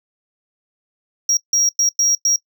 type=tone bursts at uneven times; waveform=triangle; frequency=5650 Hz; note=F8; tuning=19 cents sharp; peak=-12 dBFS; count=5; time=1.29-1.37 / 1.53-1.69 / 1.79-1.89 / 1.99-2.15 / 2.25-2.36 s; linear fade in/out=2 ms; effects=noise-tail reverb RT60 0.1 s tail -21 dB re dry